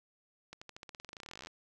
accelerating click train, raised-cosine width 0.2 ms, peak -29 dBFS, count 27, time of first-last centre 0.53-1.471 s, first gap 85 ms, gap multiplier 0.92, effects none

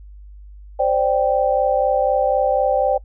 sine chord, C suspended second, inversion none, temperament equal, 523.3 / 587.3 / 784 Hz, C5 / D5 / G5, 0 / 0 / 0 cents, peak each -19 dBFS, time 0.79-2.98 s, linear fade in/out 10 ms, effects noise-tail reverb RT60 0.1 s tail -23 dB re dry + added 50 Hz sine -37 dBFS peak until 3.04 s

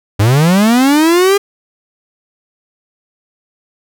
45% pulse linear sweep, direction up, 96 to 408 Hz, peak -7 dBFS, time 0.19-1.38 s, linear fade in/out 10 ms, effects none

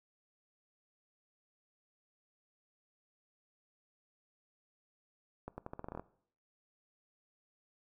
accelerating click train, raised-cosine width 1 ms, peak -28 dBFS, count 11, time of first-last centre 5.48-5.996 s, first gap 100 ms, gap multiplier 0.84, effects noise-tail reverb RT60 0.6 s tail -19 dB re dry

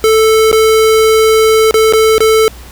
square tone with dropouts, 440 Hz, A4, in tune, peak -6 dBFS, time 0.04-2.48 s, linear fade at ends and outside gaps 0 ms, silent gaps 0.515-0.528 / 1.71-1.742 / 1.925-1.935 / 2.181-2.205 s, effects added 60 Hz sine -31 dBFS peak until 2.71 s + pink hiss -36 dBFS RMS until 2.71 s

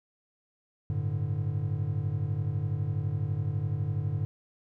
triangle chord, G suspended second, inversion none, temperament equal, 98 / 110 / 146.83 Hz, G2 / A2 / D3, 0 / 0 / 0 cents, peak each -30 dBFS, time 0.9-4.25 s, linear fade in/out 0 ms, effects none

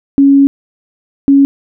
sine tone pair in turn, 277.4 / 277.4 Hz, C#4 / C#4, +1 / +1 cents, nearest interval unison, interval 0 cents, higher neither, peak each -3 dBFS, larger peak neither, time 0.18-0.47 / 1.28-1.45 s, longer first, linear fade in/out 0 ms, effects none

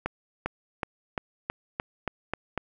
accelerating click train, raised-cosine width 0.5 ms, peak -13 dBFS, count 9, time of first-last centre 0.06-2.577 s, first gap 400 ms, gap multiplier 0.93, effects none

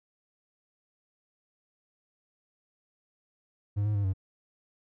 triangle tone with pitch steps, 102.3 / 105.6 / 101 / 95.1 Hz, G#2 / G#2 / G#2 / F#2, -26 / +29 / -48 / +48 cents, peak -23 dBFS, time 3.76-4.136 s, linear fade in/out 20 ms, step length 94 ms, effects none

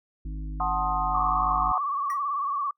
harmonic tone, 51.9 Hz, G#1, in tune, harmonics 1 / 3 / 5 / 6, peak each -31 / -41 / -45 / -47 dBFS, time 0.25-1.72 s, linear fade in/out 5 ms
sine chord, F# diminished seventh, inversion none, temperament equal with one note detuned, 740 / 880 / 1056.8 / 1244.5 Hz, F#5 / A5 / C6 / Eb6, 0 / 0 / +17 / 0 cents, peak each -28 / -32 / -29 / -30 dBFS, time 0.6-1.78 s, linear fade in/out 2 ms
sine tone with vibrato, 1137 Hz, C#6, 44 cents sharp, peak -25 dBFS, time 1.14-2.71 s, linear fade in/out 5 ms, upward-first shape sine, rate 18 Hz, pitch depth 73 cents each way
square tone with exponential decay, 1913 Hz, A#6, 44 cents sharp, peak -34 dBFS, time 2.1-2.22 s, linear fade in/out 1 ms, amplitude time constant 24 ms
effects noise-tail reverb RT60 0.1 s tail -25 dB re dry

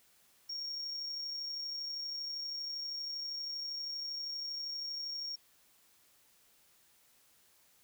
triangle tone with amplitude modulation, 5550 Hz, F8, 12 cents flat, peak -35 dBFS, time 0.49-5.36 s, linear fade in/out 10 ms, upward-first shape sine, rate 32.6 Hz, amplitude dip 30%, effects white hiss -67 dBFS RMS until 7.83 s

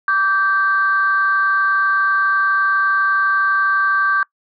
sine tone pair together, 1159.8 / 1568 Hz, D6 / G6, -22 / 0 cents, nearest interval perfect fourth, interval 522 cents, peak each -16 / -15 dBFS, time 0.08-4.23 s, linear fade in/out 2 ms, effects noise-tail reverb RT60 0.1 s tail -23 dB re dry + tanh soft clip ceiling -5 dBFS

